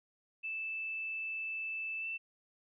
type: tone with pitch glide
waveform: sine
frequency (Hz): 2636 to 2665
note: E7 to E7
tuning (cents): -1 to +18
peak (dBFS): -36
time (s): 0.43-2.18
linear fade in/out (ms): 20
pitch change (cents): +19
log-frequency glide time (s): 2-2.06
effects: none